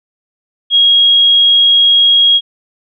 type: tone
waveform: sine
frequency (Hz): 3286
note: G#7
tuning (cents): -19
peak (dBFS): -5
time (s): 0.7-2.41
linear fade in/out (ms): 50
effects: none